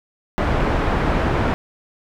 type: low-pass noise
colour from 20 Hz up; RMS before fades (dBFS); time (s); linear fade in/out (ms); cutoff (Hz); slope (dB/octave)
pink; -19; 0.38-1.54; 0; 1600; 12
effects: none